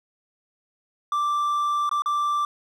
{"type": "tone with dropouts", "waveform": "triangle", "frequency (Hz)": 1174.7, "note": "D6", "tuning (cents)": 0, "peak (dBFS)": -19, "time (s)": [1.12, 2.45], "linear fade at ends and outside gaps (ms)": 2, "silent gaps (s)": [[1.893, 1.913], [2.021, 2.059]], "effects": []}